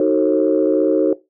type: chord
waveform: sine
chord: D# diminished seventh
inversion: none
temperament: just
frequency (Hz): 311.1 / 373.4 / 448 / 537.6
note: D#4 / F#4 / A4 / C5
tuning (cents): 0 / +16 / +31 / +47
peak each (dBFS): -17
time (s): 0-1.13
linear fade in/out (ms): 2
effects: noise-tail reverb RT60 0.2 s tail -17 dB re dry + tanh soft clip ceiling -4 dBFS